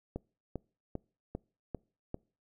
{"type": "click train", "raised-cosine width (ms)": 2, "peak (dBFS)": -23, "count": 6, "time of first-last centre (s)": [0.16, 2.144], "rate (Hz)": 2.52, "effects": ["noise-tail reverb RT60 0.4 s tail -26 dB re dry"]}